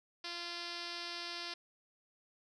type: tone with low-pass filter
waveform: 5% pulse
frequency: 345.5 Hz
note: F4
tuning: 19 cents flat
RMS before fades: -43 dBFS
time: 0.24-1.54 s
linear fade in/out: 5 ms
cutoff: 5100 Hz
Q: 3.7
effects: none